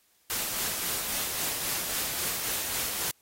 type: noise with tremolo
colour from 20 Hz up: white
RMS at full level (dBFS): -30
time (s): 0.3-3.11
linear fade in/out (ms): 0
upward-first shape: sine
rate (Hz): 3.7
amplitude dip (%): 30
effects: white hiss -66 dBFS RMS until 3.21 s + AAC 48 kbps